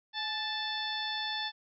harmonic tone with a mistuned harmonic, 880 Hz, A5, in tune, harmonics 1 / 2 / 3 / 4 / 5 / 6, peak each -39 / -38 / -47 / -36 / -41 / -45 dBFS, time 0.13-1.52 s, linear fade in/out 50 ms, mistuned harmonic 1, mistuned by -55 cents, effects none

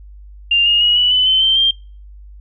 sine tone with pitch steps, 2794 / 2846 / 2899 / 2953 / 3008 / 3065 / 3122 / 3180 Hz, F7 / F7 / F#7 / F#7 / F#7 / G7 / G7 / G7, 0 / +32 / -36 / -4 / +28 / -40 / -8 / +24 cents, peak -10 dBFS, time 0.51-1.71 s, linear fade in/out 5 ms, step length 150 ms, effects noise-tail reverb RT60 0.4 s tail -26 dB re dry + added 50 Hz sine -35 dBFS peak until 2.4 s

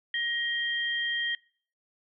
sine tone pair together, 1885 / 3186 Hz, A#6 / G7, +19 / +27 cents, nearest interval major sixth, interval 908 cents, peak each -29 / -31 dBFS, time 0.14-1.35 s, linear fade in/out 2 ms, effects noise-tail reverb RT60 0.5 s tail -25 dB re dry

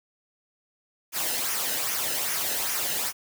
white noise with flanger, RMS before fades -28 dBFS, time 1.12-3.13 s, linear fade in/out 50 ms, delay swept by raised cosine 0.24 to 0.89 ms, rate 2.5 Hz, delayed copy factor -0.55, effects none

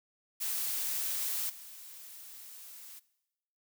blue noise with level steps, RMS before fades -34 / -49 dBFS, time 0.4-3 s, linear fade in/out 20 ms, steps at 1.49 s, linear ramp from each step 10 ms, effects noise-tail reverb RT60 0.9 s tail -19 dB re dry

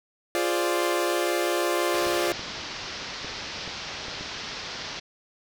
sawtooth chord, D half-diminished seventh, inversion first, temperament equal, 349.2 / 415.3 / 523.3 / 587.3 Hz, F4 / Ab4 / C5 / D5, 0 / 0 / 0 / 0 cents, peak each -22 / -28 / -27 / -25 dBFS, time 0.35-2.32 s, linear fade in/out 0 ms
white low-pass noise, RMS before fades -36 dBFS, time 1.93-5 s, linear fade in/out 10 ms, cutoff 5600 Hz, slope 48 dB/octave
clicks, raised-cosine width 2 ms, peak -25 dBFS, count 6, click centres 2.068 / 2.394 / 3.246 / 3.677 / 4.083 / 4.21 s
effects none

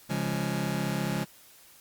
sawtooth chord, Db major, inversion none, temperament just, 138.59 / 173.24 / 207.9 Hz, Db3 / F3 / Ab3, 0 / -14 / +2 cents, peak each -28 dBFS, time 0.09-1.25 s, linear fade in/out 20 ms, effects white hiss -55 dBFS RMS until 1.8 s + Opus 48 kbps

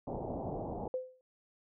white low-pass noise, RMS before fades -39 dBFS, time 0.07-0.88 s, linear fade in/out 5 ms, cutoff 810 Hz, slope 48 dB/octave
sine tone with exponential decay, 512 Hz, C5, 38 cents flat, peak -29 dBFS, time 0.94-1.21 s, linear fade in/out 1 ms, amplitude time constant 58 ms
effects none

